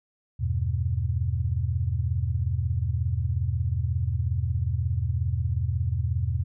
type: chord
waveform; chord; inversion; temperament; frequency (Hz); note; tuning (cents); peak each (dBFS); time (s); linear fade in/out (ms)
sine; E minor; none; equal with one note detuned; 81.23 / 98 / 123.47; E2 / G2 / B2; -25 / 0 / 0; -27 / -28 / -28; 0.39-6.44; 20
effects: none